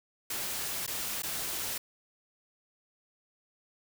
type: noise with dropouts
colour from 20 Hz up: white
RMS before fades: -35 dBFS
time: 0.3-1.78 s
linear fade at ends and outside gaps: 5 ms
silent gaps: 0.865-0.876 / 1.222-1.232 s
effects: none